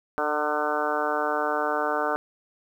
harmonic tone, 150 Hz, D3, 37 cents sharp, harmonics 2 / 3 / 4 / 5 / 6 / 7 / 8 / 9 / 10, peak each -35 / -31 / -30 / -31 / -32 / -35 / -31 / -33 / -32 dBFS, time 0.18-2.16 s, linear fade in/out 0 ms, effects 9-bit

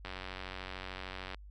click train, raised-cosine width 0.3 ms, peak -25 dBFS, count 122, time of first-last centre 0.05-1.346 s, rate 93.4 Hz, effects added 50 Hz sine -48 dBFS peak until 1.5 s

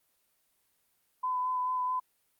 sine tone with vibrato, 1008 Hz, B5, 35 cents sharp, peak -28 dBFS, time 1.23-2 s, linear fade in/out 10 ms, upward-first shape sine, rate 4.6 Hz, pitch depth 14 cents each way, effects white hiss -73 dBFS RMS until 2.39 s + Opus 32 kbps

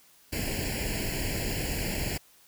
pink noise with comb filter, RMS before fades -31 dBFS, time 0.32-2.18 s, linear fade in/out 10 ms, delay 0.41 ms, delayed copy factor +1, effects white hiss -59 dBFS RMS until 2.47 s

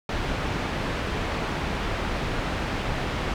pink low-pass noise, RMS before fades -28 dBFS, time 0.09-3.34 s, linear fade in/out 2 ms, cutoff 2900 Hz, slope 12 dB/octave, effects none

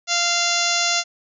harmonic tone, 693 Hz, F5, 14 cents flat, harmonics 1 / 2 / 3 / 4 / 5 / 6 / 7 / 8 / 9 / 10, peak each -27 / -27 / -27 / -27 / -27 / -27 / -27 / -27 / -27 / -27 dBFS, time 0.07-1.04 s, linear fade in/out 50 ms, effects none

